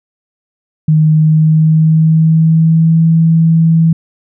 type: tone with pitch glide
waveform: sine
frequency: 155.56 to 163.29 Hz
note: D#3 to E3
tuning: 0 to -16 cents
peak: -5 dBFS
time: 0.88-3.93 s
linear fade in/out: 5 ms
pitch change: +84 cents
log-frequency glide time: 1.13-3.02 s
effects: none